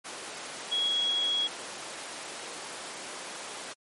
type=tone in noise; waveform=sine; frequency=3322 Hz; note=G#7; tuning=in tune; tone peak=-25 dBFS; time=0.71-1.48 s; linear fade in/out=20 ms; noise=pink; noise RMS=-38 dBFS; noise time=0.04-3.74 s; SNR=+10 dB; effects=high-pass 400 Hz 12 dB/octave + MP3 48 kbps